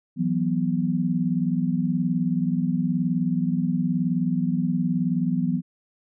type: chord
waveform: sine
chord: E suspended second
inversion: none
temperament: equal with one note detuned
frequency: 166.06 / 185 / 246.9 Hz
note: E3 / F#3 / B3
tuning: +13 / 0 / 0 cents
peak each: -25 dBFS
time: 0.16-5.62 s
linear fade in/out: 50 ms
effects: none